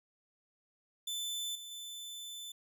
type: tone with level steps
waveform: sawtooth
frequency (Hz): 3520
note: A7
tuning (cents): 0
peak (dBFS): -33 / -42 / -40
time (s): 1.07-2.52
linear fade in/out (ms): 5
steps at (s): 1.55 / 1.71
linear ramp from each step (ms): 5
effects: none